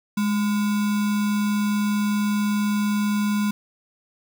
sine tone with sample-and-hold, 207.7 Hz, G#3, in tune, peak -19 dBFS, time 0.17-3.51 s, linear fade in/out 5 ms, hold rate 1225 Hz, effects none

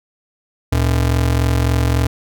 square ring-modulated tone, 92.5 Hz, F#2, in tune, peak -11 dBFS, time 0.72-2.07 s, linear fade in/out 5 ms, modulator 21.8 Hz, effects none

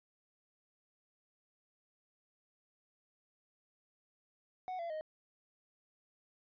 triangle tone with pitch steps, 740 / 678.6 / 622.3 Hz, F#5 / F5 / D#5, 0 / -50 / 0 cents, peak -36 dBFS, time 4.68-5.01 s, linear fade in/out 0 ms, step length 110 ms, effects resampled to 11025 Hz

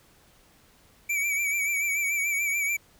square tone with vibrato, 2300 Hz, D7, 37 cents flat, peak -25 dBFS, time 1.09-2.77 s, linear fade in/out 10 ms, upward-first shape sine, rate 6.9 Hz, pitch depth 52 cents each way, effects pink hiss -59 dBFS RMS until 2.99 s

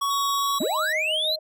square tone, 1119 Hz, C#6, 16 cents sharp, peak -23 dBFS, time 0.01-0.59 s, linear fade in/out 10 ms
sawtooth tone with pitch glide, 3762 to 3922 Hz, A#7 to B7, +15 to -13 cents, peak -28 dBFS, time 0.1-0.93 s, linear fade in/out 10 ms, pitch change +72 cents, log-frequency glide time 0.28-0.74 s
sine tone with tremolo, 624 Hz, D#5, 5 cents sharp, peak -27 dBFS, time 0.6-1.39 s, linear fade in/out 5 ms, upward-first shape sine, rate 6.1 Hz, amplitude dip 60%
triangle linear sweep, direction up, 170 to 4192 Hz, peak -21 dBFS, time 0.6-1.36 s, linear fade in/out 10 ms
effects none

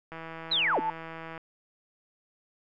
click train, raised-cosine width 0.5 ms, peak -26 dBFS, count 206, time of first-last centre 0.12-1.378 s, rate 163 Hz
sine tone with exponential growth, 880 Hz, A5, in tune, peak -24 dBFS, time 0.39-0.9 s, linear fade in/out 2 ms, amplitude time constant 110 ms
sine linear sweep, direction down, 4139 to 177.7 Hz, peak -23 dBFS, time 0.51-0.8 s, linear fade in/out 10 ms
effects none

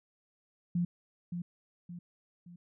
sine tone with echo, 174.4 Hz, F3, 2 cents flat, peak -27 dBFS, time 0.75-0.85 s, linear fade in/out 5 ms, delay 570 ms, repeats 3, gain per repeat -7 dB, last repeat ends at 2.56 s, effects none

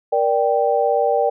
sine chord, G minor, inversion first, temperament just, 470.4 / 588 / 784 Hz, Bb4 / D5 / G5, +16 / +2 / 0 cents, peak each -19 dBFS, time 0.12-1.3 s, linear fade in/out 10 ms, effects none

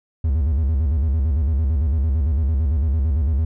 triangle tone with vibrato, 73.42 Hz, D2, in tune, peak -14 dBFS, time 0.24-3.45 s, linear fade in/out 5 ms, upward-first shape square, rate 8.9 Hz, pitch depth 160 cents each way, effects none

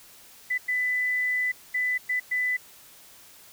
sine tone bursts at uneven times, 1997 Hz, B6, 19 cents sharp, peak -23 dBFS, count 5, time 0.5-0.58 / 0.68-1.52 / 1.74-1.98 / 2.09-2.2 / 2.31-2.57 s, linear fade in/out 10 ms, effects white hiss -51 dBFS RMS until 3.52 s

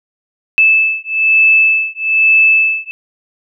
sine beating tone pair, 2623 / 2624.1 Hz, E7 / E7, -9 / -9 cents, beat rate 1.1 Hz, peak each -11 dBFS, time 0.58-2.91 s, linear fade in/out 0 ms, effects none

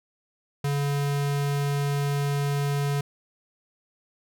square tone, 142.3 Hz, C#3, 46 cents sharp, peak -24 dBFS, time 0.64-3.01 s, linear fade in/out 5 ms, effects none

